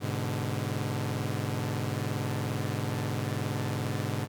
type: chord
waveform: sawtooth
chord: G# diminished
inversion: none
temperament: equal with one note detuned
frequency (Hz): 103.83 / 126.07 / 146.83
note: G#2 / B2 / D3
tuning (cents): 0 / +36 / 0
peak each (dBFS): -29 / -30 / -31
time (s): 0-4.28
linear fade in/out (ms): 50
effects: none